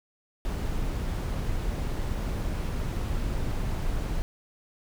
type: noise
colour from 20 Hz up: brown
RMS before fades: -29 dBFS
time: 0.45-4.22 s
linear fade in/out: 0 ms
effects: none